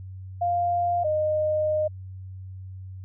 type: tone pair in turn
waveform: sine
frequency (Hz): 698.5 / 614.5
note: F5 / D#5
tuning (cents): 0 / -22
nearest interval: major second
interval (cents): 222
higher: first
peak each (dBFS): -21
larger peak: neither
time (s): 0.41-1.04 / 1.04-1.88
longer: second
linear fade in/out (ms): 10
effects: added 94 Hz sine -36 dBFS peak until 3.04 s